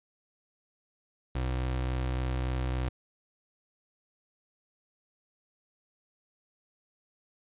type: tone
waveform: 30% pulse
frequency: 63.5 Hz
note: B1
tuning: 49 cents sharp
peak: -26 dBFS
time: 1.35-2.89 s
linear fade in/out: 5 ms
effects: resampled to 8000 Hz